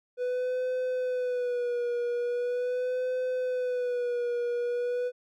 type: tone with vibrato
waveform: triangle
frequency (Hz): 493.9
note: B4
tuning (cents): 0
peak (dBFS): -25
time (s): 0.17-5.12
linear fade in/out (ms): 50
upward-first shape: sine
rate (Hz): 0.41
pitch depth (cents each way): 49
effects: none